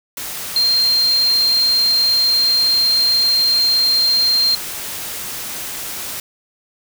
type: tone in noise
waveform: sine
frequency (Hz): 4186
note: C8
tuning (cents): 0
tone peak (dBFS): -12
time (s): 0.56-4.55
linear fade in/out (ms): 2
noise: white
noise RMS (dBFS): -27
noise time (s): 0.17-6.2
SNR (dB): +12
effects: none